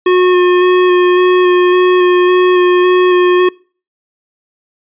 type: tone with vibrato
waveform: square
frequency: 361.7 Hz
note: F#4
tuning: 39 cents flat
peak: -7 dBFS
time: 0.06-3.49 s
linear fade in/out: 5 ms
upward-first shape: square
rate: 1.8 Hz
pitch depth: 11 cents each way
effects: noise-tail reverb RT60 0.4 s tail -25 dB re dry + resampled to 8000 Hz